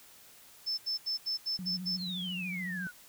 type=tone bursts; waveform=sine; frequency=5274 Hz; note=E8; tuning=in tune; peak=-30 dBFS; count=7; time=0.66-1.974 s; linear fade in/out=20 ms; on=120 ms; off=79 ms
type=tone with vibrato; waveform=sine; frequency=181.7 Hz; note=F#3; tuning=31 cents flat; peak=-37 dBFS; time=1.59-2.87 s; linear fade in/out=0 ms; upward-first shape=triangle; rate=14 Hz; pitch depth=75 cents each way
type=exponential sweep; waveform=sine; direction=down; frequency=4441 to 1420 Hz; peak=-36 dBFS; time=1.97-2.92 s; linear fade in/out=50 ms
effects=white hiss -56 dBFS RMS until 3.08 s